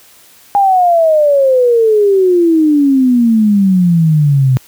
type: exponential sweep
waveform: sine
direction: down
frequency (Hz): 816 to 126.6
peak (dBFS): -6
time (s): 0.55-4.57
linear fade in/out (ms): 0
effects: white hiss -43 dBFS RMS until 4.67 s + high-pass 60 Hz 12 dB/octave